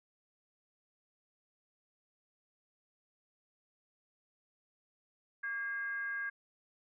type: tone with frequency modulation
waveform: sine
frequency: 1622 Hz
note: G#6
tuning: 41 cents flat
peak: -35 dBFS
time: 5.43-6.3 s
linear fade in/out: 10 ms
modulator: 469 Hz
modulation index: 0.38
effects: none